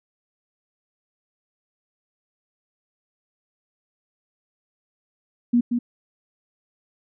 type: tone with echo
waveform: sine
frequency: 240 Hz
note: B3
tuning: 49 cents flat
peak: -14 dBFS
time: 5.53-5.61 s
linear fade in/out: 10 ms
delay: 180 ms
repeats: 1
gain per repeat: -5 dB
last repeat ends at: 5.79 s
effects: none